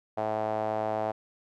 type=tone with band-pass filter; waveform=sawtooth; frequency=108.4 Hz; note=A2; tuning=25 cents flat; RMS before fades=-30 dBFS; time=0.17-1.12 s; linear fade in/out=10 ms; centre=700 Hz; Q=4.1; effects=none